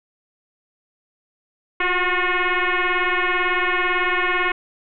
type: tone with frequency modulation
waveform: sine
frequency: 370 Hz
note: F#4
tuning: in tune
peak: -17 dBFS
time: 1.8-4.52 s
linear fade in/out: 5 ms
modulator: 361 Hz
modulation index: 6.2
effects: none